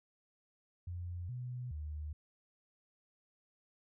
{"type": "tone with pitch steps", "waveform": "sine", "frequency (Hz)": [88, 124.3, 75.7], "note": ["F2", "B2", "D#2"], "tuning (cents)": [14, 12, -47], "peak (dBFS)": -39, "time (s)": [0.87, 2.13], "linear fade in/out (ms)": 5, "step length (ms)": 420, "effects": []}